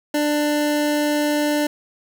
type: tone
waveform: 25% pulse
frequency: 296.3 Hz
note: D4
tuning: 15 cents sharp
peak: -14 dBFS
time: 0.14-1.67 s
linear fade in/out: 5 ms
effects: none